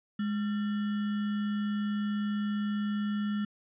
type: tone with sample-and-hold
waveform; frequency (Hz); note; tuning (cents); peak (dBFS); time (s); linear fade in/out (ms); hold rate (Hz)
sine; 207.7; G#3; 0; -28; 0.19-3.45; 5; 1575
effects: resampled to 8000 Hz

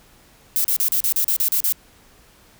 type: noise bursts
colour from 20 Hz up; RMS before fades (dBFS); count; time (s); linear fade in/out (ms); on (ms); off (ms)
violet; -19; 10; 0.56-1.724; 0; 84; 36
effects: pink hiss -52 dBFS RMS until 2.59 s

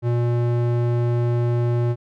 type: tone with band-pass filter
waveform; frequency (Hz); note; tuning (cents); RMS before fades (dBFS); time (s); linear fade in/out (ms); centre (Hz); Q
square; 119.6; A#2; +45; -20; 0.02-1.96; 50; 240; 0.62
effects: none

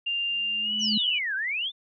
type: tone with pitch glide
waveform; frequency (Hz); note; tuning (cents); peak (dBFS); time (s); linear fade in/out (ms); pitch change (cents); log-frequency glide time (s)
sine; 2794 to 2955; F7 to F#7; 0 to -3; -25; 0.06-1.19; 10; +97; 0.62-0.73
type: tone with exponential growth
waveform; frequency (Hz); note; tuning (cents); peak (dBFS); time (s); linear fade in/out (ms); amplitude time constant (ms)
sine; 213.9; A3; -49; -24; 0.29-0.98; 5; 150
type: exponential two-way sweep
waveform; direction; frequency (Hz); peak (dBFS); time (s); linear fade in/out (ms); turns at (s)
sine; down then up; 6280 to 1510 to 3636; -26; 0.79-1.72; 50; 1.35
effects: none

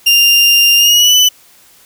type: tone with pitch glide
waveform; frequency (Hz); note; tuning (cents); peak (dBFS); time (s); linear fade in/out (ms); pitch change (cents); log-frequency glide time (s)
30% pulse; 2794 to 2995; F7 to F#7; 0 to +20; -3; 0.06-1.29; 10; +120; 0.77-1.15
effects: white hiss -45 dBFS RMS until 1.85 s

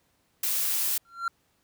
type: noise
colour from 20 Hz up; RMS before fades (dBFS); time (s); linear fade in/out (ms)
blue; -27; 0.43-0.98; 5
type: tone with exponential growth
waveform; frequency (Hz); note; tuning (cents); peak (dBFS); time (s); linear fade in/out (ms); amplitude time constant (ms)
triangle; 1373; F6; -30; -21; 1.05-1.28; 2; 50
effects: pink hiss -69 dBFS RMS until 1.63 s + high-pass 60 Hz 12 dB/octave

